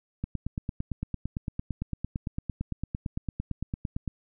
click train, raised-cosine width 5 ms, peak -18 dBFS, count 35, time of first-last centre 0.24-4.077 s, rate 8.86 Hz, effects none

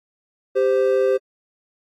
triangle tone pair together, 394.1 / 520 Hz, G4 / C5, +9 / -11 cents, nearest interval perfect fourth, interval 480 cents, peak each -16 dBFS, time 0.55-1.18 s, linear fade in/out 20 ms, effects AAC 48 kbps

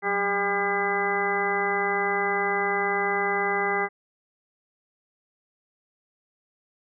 harmonic tone with a mistuned harmonic, 201 Hz, G3, 44 cents sharp, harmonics 1 / 2 / 3 / 4 / 5 / 6 / 7 / 8 / 10, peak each -38 / -28 / -40 / -28 / -39 / -31 / -38 / -32 / -28 dBFS, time 0.02-3.89 s, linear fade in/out 50 ms, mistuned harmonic 1, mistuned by -130 cents, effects none

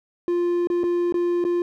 triangle tone with dropouts, 349.2 Hz, F4, in tune, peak -17 dBFS, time 0.28-1.62 s, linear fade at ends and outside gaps 1 ms, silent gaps 0.672-0.701 / 0.834-0.839 / 1.124-1.142 / 1.441-1.45 s, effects none

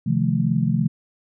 sine chord, F dominant seventh, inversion second, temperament just, 130.96 / 157.15 / 174.61 / 218.3 Hz, C3 / Eb3 / F3 / A3, +2 / +18 / 0 / -13 cents, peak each -23 dBFS, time 0.06-0.88 s, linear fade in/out 10 ms, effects none

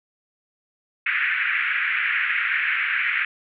pink band-pass noise, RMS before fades -23 dBFS, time 1.06-3.25 s, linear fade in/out 5 ms, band 1500 to 2500 Hz, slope 48 dB/octave, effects none

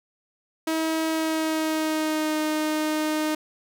sawtooth tone with pitch glide, 320.5 to 308.3 Hz, E4 to D#4, -49 to -16 cents, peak -19 dBFS, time 0.67-3.35 s, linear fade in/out 5 ms, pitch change -67 cents, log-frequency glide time 1.08-2.39 s, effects none

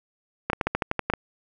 clicks, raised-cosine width 0.5 ms, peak -8 dBFS, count 10, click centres 0.5 / 0.532 / 0.612 / 0.67 / 0.75 / 0.822 / 0.914 / 0.993 / 1.1 / 1.137 s, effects none

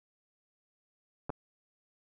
clicks, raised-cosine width 1 ms, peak -22 dBFS, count 2, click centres 1.295 / 1.302 s, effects none

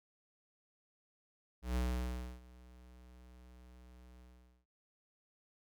square tone with ADSR envelope, 61.74 Hz, B1, in tune, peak -32 dBFS, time 1.62-4.66 s, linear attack 140 ms, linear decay 640 ms, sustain -24 dB, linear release 460 ms, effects none

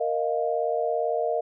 sine chord, Bb suspended fourth, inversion none, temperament just, 466.2 / 621.6 / 699.2 Hz, Bb4 / Eb5 / F5, 0 / -2 / +2 cents, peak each -27 / -27 / -28 dBFS, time 0-1.41 s, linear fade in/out 10 ms, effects none

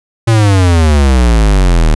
square exponential sweep, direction down, 116.54 to 37.33 Hz, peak -6 dBFS, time 0.27-1.95 s, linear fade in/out 10 ms, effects resampled to 24000 Hz

